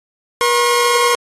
sawtooth tone pair together, 480.2 / 1078 Hz, B4 / C#6, -49 / -49 cents, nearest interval octave + major second, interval 1400 cents, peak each -11 dBFS, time 0.41-1.15 s, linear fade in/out 0 ms, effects AAC 32 kbps

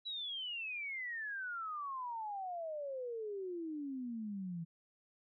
sine exponential sweep, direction down, 3960 to 162.4 Hz, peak -39 dBFS, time 0.05-4.65 s, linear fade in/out 20 ms, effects none

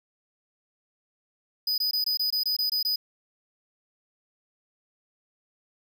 square tone bursts, 4978 Hz, D#8, in tune, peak -24 dBFS, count 10, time 1.67-2.959 s, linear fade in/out 5 ms, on 110 ms, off 21 ms, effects none

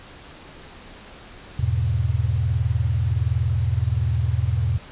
sine chord, E major, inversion none, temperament equal, 82.41 / 103.83 / 123.47 Hz, E2 / G#2 / B2, 0 / 0 / 0 cents, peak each -23 dBFS, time 1.59-4.78 s, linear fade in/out 5 ms, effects pink hiss -43 dBFS RMS until 4.91 s + resampled to 8000 Hz

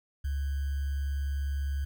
sine tone with sample-and-hold, 69.8 Hz, C#2, 13 cents sharp, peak -28 dBFS, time 0.24-1.85 s, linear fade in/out 10 ms, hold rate 1575 Hz, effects none

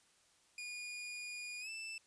sawtooth tone with pitch glide, 2441 to 2647 Hz, D#7 to E7, -34 to +7 cents, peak -40 dBFS, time 0.58-1.98 s, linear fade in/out 2 ms, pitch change +141 cents, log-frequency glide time 1.6-1.69 s, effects white hiss -70 dBFS RMS until 2.06 s + resampled to 22050 Hz

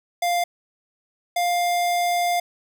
square tone pair in turn, 699 / 702.1 Hz, F5 / F5, +1 / +9 cents, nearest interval unison, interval 8 cents, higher second, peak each -20 dBFS, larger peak neither, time 0.22-0.44 / 1.36-2.4 s, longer second, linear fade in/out 5 ms, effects none

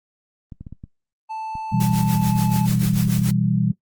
clicks, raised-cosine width 5 ms, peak -23 dBFS, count 10, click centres 0.522 / 0.61 / 0.668 / 0.726 / 0.839 / 1.554 / 1.901 / 1.935 / 2.227 / 2.361 s
triangle tone with pitch glide, 880 to 867.9 Hz, A5 to A5, 0 to -24 cents, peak -25 dBFS, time 1.29-2.67 s, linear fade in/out 20 ms, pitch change -24 cents, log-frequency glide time 2.12-2.34 s
sine chord, E minor, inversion second, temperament equal, 123.47 / 164.81 / 196 Hz, B2 / E3 / G3, 0 / 0 / 0 cents, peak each -21 dBFS, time 1.72-3.72 s, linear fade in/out 10 ms
white noise with tremolo, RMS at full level -30 dBFS, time 1.8-3.31 s, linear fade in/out 5 ms, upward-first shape sine, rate 6.9 Hz, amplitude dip 80%
effects noise-tail reverb RT60 0.1 s tail -20 dB re dry + Opus 24 kbps

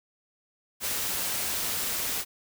white noise, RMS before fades -30 dBFS, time 0.8-2.25 s, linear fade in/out 50 ms, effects none

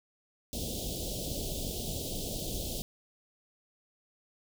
pink band-stop noise, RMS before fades -36 dBFS, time 0.53-2.82 s, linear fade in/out 0 ms, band 680 to 3100 Hz, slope 48 dB/octave, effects none

